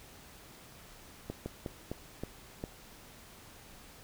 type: slowing click train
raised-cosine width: 2 ms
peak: -23 dBFS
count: 6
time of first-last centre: 1.3-2.639 s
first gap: 160 ms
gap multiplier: 1.26
effects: pink hiss -54 dBFS RMS until 4.03 s